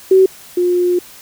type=tone pair in turn; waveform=sine; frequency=379 / 355.9 Hz; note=F#4 / F4; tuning=+42 / +33 cents; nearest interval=minor second; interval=109 cents; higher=first; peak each=-5 / -11 dBFS; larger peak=first; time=0.11-0.26 / 0.57-0.99 s; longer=second; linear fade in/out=5 ms; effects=white hiss -39 dBFS RMS until 1.21 s